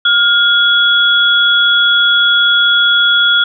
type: tone pair together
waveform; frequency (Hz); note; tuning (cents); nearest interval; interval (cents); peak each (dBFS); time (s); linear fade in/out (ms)
sine; 1413 / 3361; F6 / G#7; +20 / +20; octave + minor third; 1500; -10; 0.05-3.44; 5
effects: none